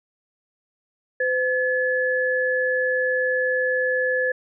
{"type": "tone pair together", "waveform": "sine", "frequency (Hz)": [509.6, 1714], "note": ["C5", "A6"], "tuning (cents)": [-46, -46], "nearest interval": "octave + major sixth", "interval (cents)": 2100, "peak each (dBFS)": -22, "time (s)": [1.2, 4.32], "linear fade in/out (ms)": 5, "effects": []}